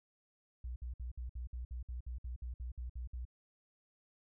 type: tone bursts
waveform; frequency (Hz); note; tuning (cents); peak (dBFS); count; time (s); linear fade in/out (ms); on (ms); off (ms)
sine; 61; B1; -21; -39; 15; 0.64-3.252; 5; 120; 58
effects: none